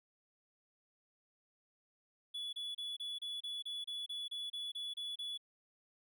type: tone bursts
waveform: triangle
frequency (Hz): 3418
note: G#7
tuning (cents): +49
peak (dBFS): -38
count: 14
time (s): 2.34-5.377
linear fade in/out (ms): 10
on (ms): 190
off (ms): 29
effects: none